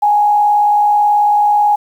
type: tone with frequency modulation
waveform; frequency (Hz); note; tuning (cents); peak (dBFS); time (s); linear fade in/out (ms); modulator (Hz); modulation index
sine; 830.6; G#5; 0; -8; 0.02-1.76; 10; 58.4; 0.31
effects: 7-bit